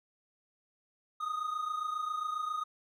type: tone pair together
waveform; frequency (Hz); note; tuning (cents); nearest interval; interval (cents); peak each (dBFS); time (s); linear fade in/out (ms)
triangle; 1235 / 1262.4; D#6 / D#6; -13 / +25; unison; 38; -32 / -37; 1.2-2.64; 10
effects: none